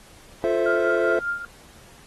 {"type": "chord", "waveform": "triangle", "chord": "F major seventh", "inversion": "none", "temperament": "equal", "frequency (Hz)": [349.2, 440, 523.3, 659.3], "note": ["F4", "A4", "C5", "E5"], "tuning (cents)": [0, 0, 0, 0], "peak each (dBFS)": -23, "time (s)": [0.44, 1.19], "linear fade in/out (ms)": 0}
{"type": "tone with tremolo", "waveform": "sine", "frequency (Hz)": 1400, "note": "F6", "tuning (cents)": 4, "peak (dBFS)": -21, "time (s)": [0.66, 1.45], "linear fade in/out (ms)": 2, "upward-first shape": "triangle", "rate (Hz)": 5.1, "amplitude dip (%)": 80}
{"effects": ["pink hiss -50 dBFS RMS until 2.06 s", "AAC 32 kbps"]}